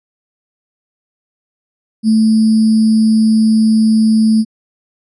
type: tone with sample-and-hold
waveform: sine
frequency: 220 Hz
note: A3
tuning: in tune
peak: -7 dBFS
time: 2.03-4.45 s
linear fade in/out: 50 ms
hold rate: 4900 Hz
effects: resampled to 24000 Hz